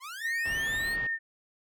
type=linear sweep; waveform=sawtooth; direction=up; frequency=987.8 to 4435 Hz; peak=-35 dBFS; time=0-0.97 s; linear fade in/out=50 ms
type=tone with vibrato; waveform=sine; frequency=1820 Hz; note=A#6; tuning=42 cents flat; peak=-28 dBFS; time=0.2-1.19 s; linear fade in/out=50 ms; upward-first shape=sine; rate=1.6 Hz; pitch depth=25 cents each way
type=low-pass noise; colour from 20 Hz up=pink; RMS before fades=-42 dBFS; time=0.45-1.07 s; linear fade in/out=5 ms; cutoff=3400 Hz; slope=24 dB/octave
effects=none